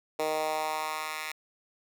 10% pulse tone with high-pass filter sweep, 155.56 Hz, D#3, in tune, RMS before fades -32 dBFS, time 0.19-1.32 s, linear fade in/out 5 ms, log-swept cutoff 480 to 1700 Hz, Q 1.9, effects none

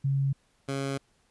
sine / 15% pulse tone pair in turn, 137.3 / 137.3 Hz, C#3 / C#3, -16 / -16 cents, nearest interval unison, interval 0 cents, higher neither, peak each -23 dBFS, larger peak neither, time 0.04-0.33 / 0.68-0.98 s, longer second, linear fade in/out 10 ms, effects pink hiss -68 dBFS RMS until 1.3 s + resampled to 24000 Hz

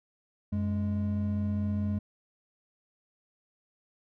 triangle tone pair together, 92.52 / 207.7 Hz, F#2 / G#3, 0 / 0 cents, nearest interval octave + major second, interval 1400 cents, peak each -28 dBFS, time 0.52-1.99 s, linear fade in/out 10 ms, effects none

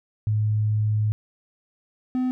sine / triangle tone pair in turn, 106.9 / 254.3 Hz, A2 / C4, -49 / -49 cents, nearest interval octave + minor third, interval 1500 cents, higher second, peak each -19 dBFS, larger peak neither, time 0.27-1.12 / 2.15-2.31 s, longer first, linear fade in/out 0 ms, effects none

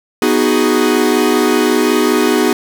45% pulse chord, G# minor seventh, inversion first, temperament equal, 246.9 / 311.1 / 370 / 415.3 Hz, B3 / D#4 / F#4 / G#4, 0 / 0 / 0 / 0 cents, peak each -16 dBFS, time 0.22-2.53 s, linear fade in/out 2 ms, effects 7-bit

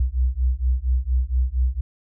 sine beating tone pair, 61 / 65.3 Hz, B1 / C2, -21 / -3 cents, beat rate 4.3 Hz, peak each -21 dBFS, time 0-1.81 s, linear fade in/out 5 ms, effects none

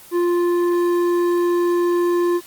sine tone with hard clipping, 349.2 Hz, F4, in tune, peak -17 dBFS, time 0.11-2.41 s, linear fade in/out 50 ms, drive 8 dB, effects white hiss -43 dBFS RMS until 2.46 s + Opus 24 kbps

